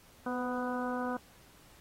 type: harmonic tone with a mistuned harmonic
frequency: 248.1 Hz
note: B3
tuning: 8 cents sharp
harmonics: 1 / 2 / 3 / 4 / 5 / 6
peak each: -35 / -38 / -40 / -41 / -42 / -43 dBFS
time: 0.26-1.17 s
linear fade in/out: 5 ms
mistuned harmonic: 2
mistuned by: +24 cents
effects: pink hiss -60 dBFS RMS until 1.8 s + AAC 48 kbps